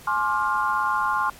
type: chord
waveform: sine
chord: D half-diminished seventh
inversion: second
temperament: just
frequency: 845.8 / 1057.2 / 1174.7 / 1409.6 Hz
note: Ab5 / C6 / D6 / F6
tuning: +31 / +18 / 0 / +16 cents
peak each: -27 / -23 / -29 / -26 dBFS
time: 0.07-1.3 s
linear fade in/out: 5 ms
effects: pink hiss -46 dBFS RMS until 1.39 s + MP3 64 kbps